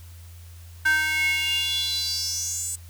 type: tone with high-pass filter sweep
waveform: square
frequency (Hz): 311.1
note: D#4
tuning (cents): 0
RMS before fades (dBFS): -25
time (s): 0.85-2.76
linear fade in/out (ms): 10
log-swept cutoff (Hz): 1500 to 8200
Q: 6.5
effects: added 85 Hz sine -41 dBFS peak until 2.89 s + white hiss -53 dBFS RMS until 2.89 s